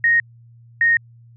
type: tone pair in turn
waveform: sine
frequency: 1864.7 / 1857.2 Hz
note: A#6 / A#6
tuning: 0 / -7 cents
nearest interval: unison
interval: 7 cents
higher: first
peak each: -12 dBFS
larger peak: neither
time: 0.04-0.2 / 0.81-0.97 s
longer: neither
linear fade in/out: 2 ms
effects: added 117 Hz sine -44 dBFS peak until 1.36 s